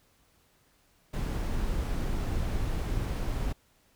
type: noise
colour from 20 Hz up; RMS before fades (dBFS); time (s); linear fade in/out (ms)
brown; -30; 1.13-3.53; 10
effects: pink hiss -66 dBFS RMS until 3.95 s